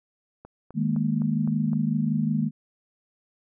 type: click train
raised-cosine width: 1 ms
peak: -29 dBFS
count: 6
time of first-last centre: 0.45-1.732 s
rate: 3.9 Hz
type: chord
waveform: sine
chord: D# suspended fourth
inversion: none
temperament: equal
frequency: 155.56 / 207.7 / 233.1 Hz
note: D#3 / G#3 / A#3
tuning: 0 / 0 / 0 cents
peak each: -26 dBFS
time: 0.74-2.51 s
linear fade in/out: 50 ms
effects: none